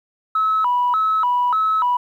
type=tone with vibrato; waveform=sine; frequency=1126 Hz; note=C#6; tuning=27 cents sharp; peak=-14 dBFS; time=0.35-1.97 s; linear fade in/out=5 ms; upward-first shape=square; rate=1.7 Hz; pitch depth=240 cents each way; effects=tanh soft clip ceiling -11 dBFS + 9-bit